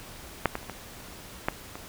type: clicks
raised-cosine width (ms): 0.5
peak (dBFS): -6 / -15 / -30 / -20 / -9 / -23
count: 6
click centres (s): 0.457 / 0.554 / 0.629 / 0.697 / 1.485 / 1.755
effects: pink hiss -45 dBFS RMS until 1.88 s